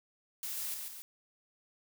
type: noise with echo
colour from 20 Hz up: blue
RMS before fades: -39 dBFS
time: 0.43-0.74 s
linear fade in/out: 0 ms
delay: 140 ms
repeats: 2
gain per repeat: -4 dB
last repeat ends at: 1.02 s
effects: none